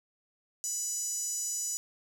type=tone with high-pass filter; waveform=5% pulse; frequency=987.8 Hz; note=B5; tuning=in tune; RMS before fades=-34 dBFS; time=0.64-1.77 s; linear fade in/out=0 ms; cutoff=6600 Hz; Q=8.5; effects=none